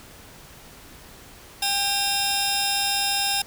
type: tone cluster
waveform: sawtooth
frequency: 797 / 2749 / 3679 / 5120 Hz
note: G5 / F7 / A#7 / D#8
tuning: +28 / -28 / -24 / +49 cents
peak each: -23 / -26 / -24 / -24 dBFS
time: 1.62-3.42 s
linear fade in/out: 5 ms
effects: pink hiss -46 dBFS RMS until 3.46 s